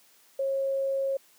sine tone, 543 Hz, C#5, 36 cents flat, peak -25 dBFS, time 0.39-1.17 s, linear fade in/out 5 ms, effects white hiss -60 dBFS RMS until 1.38 s + high-pass 200 Hz 12 dB/octave

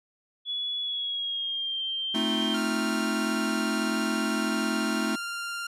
sine tone with pitch glide, 3398 to 3152 Hz, G#7 to G7, +39 to +9 cents, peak -28 dBFS, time 0.45-2.58 s, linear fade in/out 50 ms, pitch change -130 cents, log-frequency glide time 0.81-1.83 s
square chord, F dominant seventh, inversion first, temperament equal, 220 / 261.6 / 311.1 / 349.2 Hz, A3 / C4 / Eb4 / F4, 0 / 0 / 0 / 0 cents, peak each -30 / -34 / -33 / -36 dBFS, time 2.14-5.16 s, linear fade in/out 10 ms
sawtooth tone with vibrato, 1393 Hz, F6, 5 cents flat, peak -28 dBFS, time 2.54-5.67 s, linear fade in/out 5 ms, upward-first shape sine, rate 19 Hz, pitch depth 10 cents each way
effects low-pass 11000 Hz 12 dB/octave

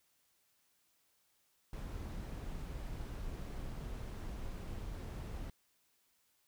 brown noise, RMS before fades -43 dBFS, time 1.73-5.5 s, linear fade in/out 2 ms, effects white hiss -75 dBFS RMS until 6.47 s

